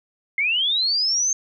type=linear sweep; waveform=sine; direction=up; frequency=2093 to 6400 Hz; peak=-18 dBFS; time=0.38-1.33 s; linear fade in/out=2 ms; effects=none